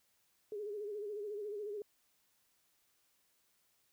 sine tone with vibrato, 415.3 Hz, G#4, in tune, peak -39 dBFS, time 0.52-1.82 s, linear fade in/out 2 ms, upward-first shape sine, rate 14 Hz, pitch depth 67 cents each way, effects white hiss -75 dBFS RMS until 3.92 s

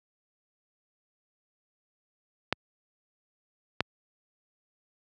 clicks, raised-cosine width 0.3 ms, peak -8 dBFS, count 2, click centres 2.526 / 3.806 s, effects high-pass 80 Hz 12 dB/octave

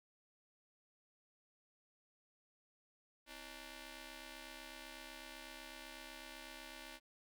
5% pulse ring-modulated tone, 294 Hz, D4, 2 cents sharp, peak -36 dBFS, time 3.26-7 s, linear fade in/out 50 ms, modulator 1210 Hz, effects none

